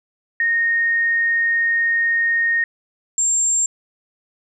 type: tone pair in turn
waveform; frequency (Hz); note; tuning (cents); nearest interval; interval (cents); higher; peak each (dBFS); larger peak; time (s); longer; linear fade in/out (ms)
sine; 1852 / 7408; A#6 / A#8; -12 / -12; 2 octaves; 2400; second; -15; neither; 0.4-2.64 / 3.18-3.66; first; 2
effects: none